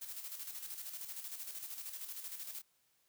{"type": "noise with tremolo", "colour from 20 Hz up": "blue", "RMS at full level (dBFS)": -44, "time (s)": [0.01, 2.62], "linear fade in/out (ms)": 10, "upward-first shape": "square", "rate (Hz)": 13, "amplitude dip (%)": 50, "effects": ["white hiss -75 dBFS RMS until 3.08 s"]}